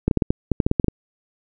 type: clicks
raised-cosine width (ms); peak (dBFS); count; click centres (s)
3; -4; 12; 0.08 / 0.112 / 0.173 / 0.222 / 0.305 / 0.517 / 0.602 / 0.665 / 0.714 / 0.798 / 0.844 / 0.883
effects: none